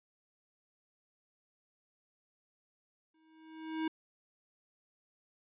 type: tone with exponential growth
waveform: square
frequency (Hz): 318.1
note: D#4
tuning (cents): +38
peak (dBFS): -31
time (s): 3.14-3.88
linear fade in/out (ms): 5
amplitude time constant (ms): 160
effects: resampled to 8000 Hz